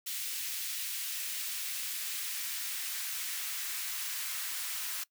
white noise with high-pass filter sweep, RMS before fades -37 dBFS, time 0.06-5.04 s, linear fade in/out 10 ms, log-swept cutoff 2500 to 1400 Hz, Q 1, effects noise-tail reverb RT60 0.1 s tail -21 dB re dry

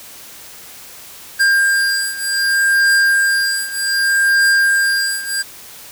square beating tone pair, 1600 / 1600.65 Hz, G6 / G6, +35 / +36 cents, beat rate 0.65 Hz, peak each -15 / -18 dBFS, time 1.39-5.43 s, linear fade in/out 20 ms, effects white hiss -37 dBFS RMS until 5.91 s

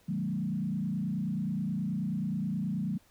sine tone with frequency modulation, 190 Hz, F#3, 46 cents sharp, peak -29 dBFS, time 0.08-2.98 s, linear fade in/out 10 ms, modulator 29.4 Hz, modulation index 1.4, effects pink hiss -64 dBFS RMS until 3.1 s

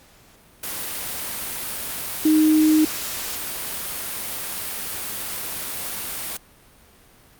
sine tone in noise, 310.4 Hz, D#4, 4 cents flat, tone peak -13 dBFS, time 2.25-2.85 s, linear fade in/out 5 ms, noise white, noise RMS -29 dBFS, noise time 0.63-6.37 s, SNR +13 dB, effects pink hiss -52 dBFS RMS until 7.39 s + Opus 48 kbps

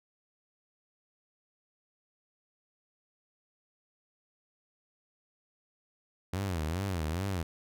sawtooth tone with vibrato, 87.31 Hz, F2, in tune, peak -27 dBFS, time 6.33-7.43 s, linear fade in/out 5 ms, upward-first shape sine, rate 2.4 Hz, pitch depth 230 cents each way, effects none

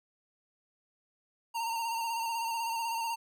square tone with vibrato, 918 Hz, A#5, 27 cents flat, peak -32 dBFS, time 1.54-3.16 s, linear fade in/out 20 ms, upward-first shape square, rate 16 Hz, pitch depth 27 cents each way, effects none

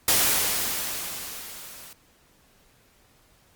white noise with level ramp, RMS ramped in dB -19 to -45 dBFS, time 0.08-1.93 s, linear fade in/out 2 ms, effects pink hiss -60 dBFS RMS until 3.55 s + Opus 48 kbps

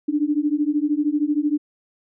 sine beating tone pair, 290 / 303 Hz, D4 / D#4, -22 / -46 cents, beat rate 13 Hz, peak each -21 dBFS, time 0.08-1.58 s, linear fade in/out 10 ms, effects none

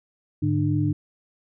sine tone cluster, 103.3 / 146.7 / 299.5 Hz, G#2 / D3 / D4, -9 / -2 / +34 cents, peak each -24 dBFS, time 0.42-0.93 s, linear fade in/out 10 ms, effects none

